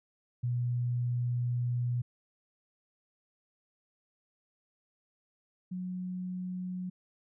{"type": "tone pair in turn", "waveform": "sine", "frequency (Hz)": [121.9, 182.64], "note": ["B2", "F#3"], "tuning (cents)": [-22, -22], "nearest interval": "perfect fifth", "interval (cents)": 700, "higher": "second", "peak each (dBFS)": [-28, -34], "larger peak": "first", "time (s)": [[0.43, 2.02], [5.71, 6.9]], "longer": "first", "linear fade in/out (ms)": 10, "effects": []}